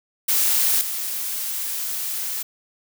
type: noise with level steps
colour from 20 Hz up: blue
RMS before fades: -19 / -27 dBFS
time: 0.28-2.43 s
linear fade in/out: 10 ms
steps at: 0.81 s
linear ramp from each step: 2 ms
effects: none